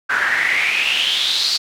pink noise with band-pass filter sweep, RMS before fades -18 dBFS, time 0.09-1.58 s, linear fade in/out 20 ms, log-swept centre 1500 to 4600 Hz, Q 7, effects none

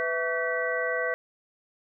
sine tone cluster, 498.8 / 658 / 1138 / 1529 / 1952 Hz, B4 / E5 / C#6 / G6 / B6, +17 / -3 / +45 / -44 / -21 cents, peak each -30 / -32 / -36 / -32 / -31 dBFS, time 0-1.14 s, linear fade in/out 0 ms, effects none

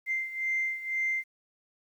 sine beating tone pair, 2087 / 2089 Hz, C7 / C7, -5 / -3 cents, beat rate 2 Hz, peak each -29 / -33 dBFS, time 0.06-1.24 s, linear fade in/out 50 ms, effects tanh soft clip ceiling -21 dBFS + 10-bit

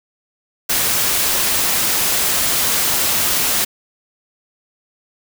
white noise, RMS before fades -17 dBFS, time 0.69-3.65 s, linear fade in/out 10 ms, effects none

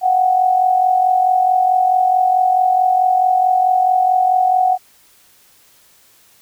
sine tone with amplitude modulation, 740 Hz, F#5, in tune, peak -8 dBFS, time 0.01-4.78 s, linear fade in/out 50 ms, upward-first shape sine, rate 44.6 Hz, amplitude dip 60%, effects white hiss -51 dBFS RMS until 6.41 s

